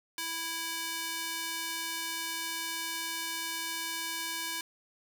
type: tone with high-pass filter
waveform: square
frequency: 329.6 Hz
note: E4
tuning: in tune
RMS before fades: -36 dBFS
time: 0.18-4.61 s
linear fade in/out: 2 ms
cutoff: 1600 Hz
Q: 0.51
effects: none